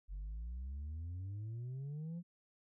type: exponential sweep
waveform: sine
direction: up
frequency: 45.6 to 177.3 Hz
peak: -38 dBFS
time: 0.08-2.23 s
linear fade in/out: 50 ms
effects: tanh soft clip ceiling -40 dBFS